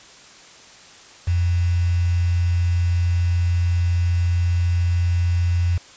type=tone with quantisation; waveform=sine; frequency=87.31 Hz; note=F2; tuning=in tune; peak=-16 dBFS; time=1.27-5.78 s; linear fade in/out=10 ms; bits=6; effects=white hiss -45 dBFS RMS until 5.96 s + resampled to 16000 Hz